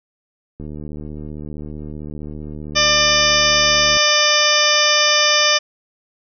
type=click train; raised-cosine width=3 ms; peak=-19 dBFS; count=255; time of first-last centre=0.6-3.969 s; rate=75.4 Hz
type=harmonic tone; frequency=597 Hz; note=D5; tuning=28 cents sharp; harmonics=1 / 2 / 3 / 4 / 5 / 6 / 8 / 9 / 10; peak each=-21 / -21 / -21 / -21 / -21 / -21 / -21 / -21 / -21 dBFS; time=2.75-5.59 s; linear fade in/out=20 ms
effects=none